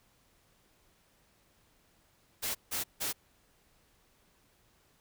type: noise bursts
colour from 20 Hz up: white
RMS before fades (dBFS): -34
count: 3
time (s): 2.42-3.13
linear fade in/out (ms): 20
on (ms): 130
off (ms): 160
effects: pink hiss -68 dBFS RMS until 5 s